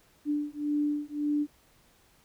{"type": "beating tone pair", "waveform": "sine", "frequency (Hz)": [293.7, 295.5], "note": ["D4", "D4"], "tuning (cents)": [0, 11], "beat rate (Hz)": 1.8, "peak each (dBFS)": -30, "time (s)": [0.25, 1.47], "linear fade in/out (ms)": 50, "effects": ["pink hiss -63 dBFS RMS until 2.24 s"]}